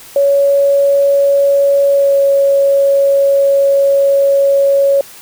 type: tone with pitch glide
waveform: sine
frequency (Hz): 560 to 555.2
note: C#5 to C#5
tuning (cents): +18 to +3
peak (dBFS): -7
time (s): 0.16-5.01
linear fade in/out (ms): 2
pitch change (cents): -15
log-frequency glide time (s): 1.92-2.17
effects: white hiss -36 dBFS RMS until 5.21 s